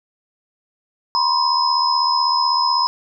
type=tone cluster; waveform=sine; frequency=968 / 1044 / 5100 Hz; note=B5 / C6 / D#8; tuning=-35 / -4 / +42 cents; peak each=-19 dBFS; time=1.15-2.87 s; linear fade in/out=0 ms; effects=none